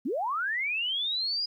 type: linear sweep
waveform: sine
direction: up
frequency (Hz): 207.7 to 4962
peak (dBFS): -27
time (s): 0.05-1.46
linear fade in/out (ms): 10
effects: 11-bit